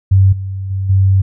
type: tone with level steps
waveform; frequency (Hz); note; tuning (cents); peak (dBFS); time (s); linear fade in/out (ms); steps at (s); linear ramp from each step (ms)
sine; 96.2; G2; -32; -5 / -19 / -15 / -7; 0.11-1.22; 10; 0.32 / 0.7 / 0.89; 10
effects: none